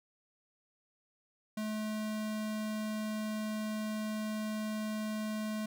square tone, 215.1 Hz, A3, 39 cents flat, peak -35 dBFS, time 1.57-5.66 s, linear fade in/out 5 ms, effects none

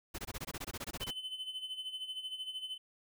pink noise bursts, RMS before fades -41 dBFS, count 15, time 0.14-1.109 s, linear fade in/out 10 ms, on 45 ms, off 21 ms
triangle tone with tremolo, 3040 Hz, F#7, 46 cents sharp, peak -35 dBFS, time 1.01-2.78 s, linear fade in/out 10 ms, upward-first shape sine, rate 13 Hz, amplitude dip 70%
effects none

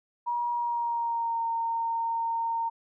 sine tone with pitch glide, 956 to 918.6 Hz, A#5 to A#5, +43 to -26 cents, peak -26 dBFS, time 0.26-2.7 s, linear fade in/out 20 ms, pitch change -69 cents, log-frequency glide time 0.51-1.42 s, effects none

